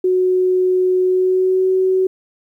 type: tone with pitch glide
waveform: sine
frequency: 368.4 to 375.3 Hz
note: F#4 to F#4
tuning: -7 to +25 cents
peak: -12 dBFS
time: 0.04-2.07 s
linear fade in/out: 5 ms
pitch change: +32 cents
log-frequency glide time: 1.03-1.68 s
effects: 9-bit